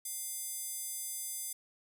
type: tone with high-pass filter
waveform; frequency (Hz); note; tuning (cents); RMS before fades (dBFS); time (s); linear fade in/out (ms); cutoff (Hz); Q
square; 700; F5; +4; -40; 0.05-1.53; 5; 8800; 2
effects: none